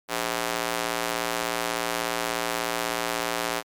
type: tone with high-pass filter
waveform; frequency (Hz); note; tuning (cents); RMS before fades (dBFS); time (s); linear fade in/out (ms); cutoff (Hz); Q
square; 58.27; A#1; 0; -28; 0.08-3.63; 50; 560; 0.64
effects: MP3 96 kbps